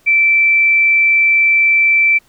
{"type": "tone", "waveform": "sine", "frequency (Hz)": 2332, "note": "D7", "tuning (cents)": -13, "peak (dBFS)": -8, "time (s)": [0.06, 2.19], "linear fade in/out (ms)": 20, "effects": ["pink hiss -53 dBFS RMS until 2.28 s"]}